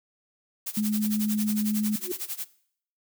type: noise with tremolo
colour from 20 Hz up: blue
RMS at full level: -31 dBFS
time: 0.66-2.45 s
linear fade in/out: 10 ms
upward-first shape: sine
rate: 11 Hz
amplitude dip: 90%
type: tone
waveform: sine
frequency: 212.1 Hz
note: G#3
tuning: 37 cents sharp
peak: -23 dBFS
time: 0.77-1.96 s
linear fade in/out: 5 ms
type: tone with exponential growth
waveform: sine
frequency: 361.5 Hz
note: F#4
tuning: 40 cents flat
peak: -24 dBFS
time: 1.99-2.12 s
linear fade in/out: 5 ms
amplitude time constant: 28 ms
effects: noise-tail reverb RT60 0.6 s tail -19 dB re dry